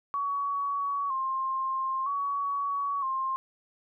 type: tone with vibrato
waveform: sine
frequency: 1092 Hz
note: C#6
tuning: 26 cents flat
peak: -27 dBFS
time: 0.14-3.36 s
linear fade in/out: 0 ms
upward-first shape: square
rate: 0.52 Hz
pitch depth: 53 cents each way
effects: none